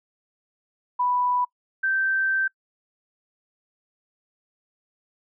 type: tone pair in turn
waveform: sine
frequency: 987.8 / 1558.1 Hz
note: B5 / G6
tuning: 0 / -11 cents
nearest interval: minor sixth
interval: 789 cents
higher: second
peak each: -20 dBFS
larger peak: neither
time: 0.99-1.45 / 1.83-2.48 s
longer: second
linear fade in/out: 10 ms
effects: noise-tail reverb RT60 0.1 s tail -24 dB re dry